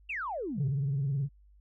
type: exponential sweep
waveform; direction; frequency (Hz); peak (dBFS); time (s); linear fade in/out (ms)
sine; down; 2829 to 98; -32; 0.09-0.7; 10
type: tone with vibrato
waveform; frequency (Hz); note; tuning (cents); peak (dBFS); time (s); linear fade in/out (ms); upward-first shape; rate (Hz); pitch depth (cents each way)
sine; 138.59; C#3; 0; -26; 0.56-1.29; 50; triangle; 19; 130
effects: tanh soft clip ceiling -24 dBFS + added 50 Hz sine -56 dBFS peak until 1.6 s